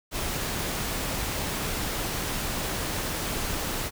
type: noise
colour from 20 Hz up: pink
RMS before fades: -30 dBFS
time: 0.11-3.91 s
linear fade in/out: 50 ms
effects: none